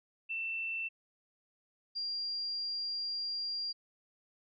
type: tone pair in turn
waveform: sine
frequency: 2677 / 4770 Hz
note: E7 / D8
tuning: +26 / +26 cents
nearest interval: minor seventh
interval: 1000 cents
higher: second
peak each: -34 / -34 dBFS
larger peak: neither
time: 0.29-0.89 / 1.95-3.73 s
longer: second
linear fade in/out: 20 ms
effects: none